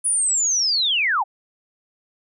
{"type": "linear sweep", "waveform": "sine", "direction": "down", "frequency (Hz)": [9956, 709], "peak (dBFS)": -17, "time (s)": [0.04, 1.24], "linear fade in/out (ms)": 20, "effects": []}